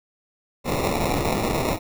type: noise with sample-and-hold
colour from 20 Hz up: blue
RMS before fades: -23 dBFS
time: 0.64-1.79 s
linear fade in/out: 50 ms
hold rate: 1575 Hz
effects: none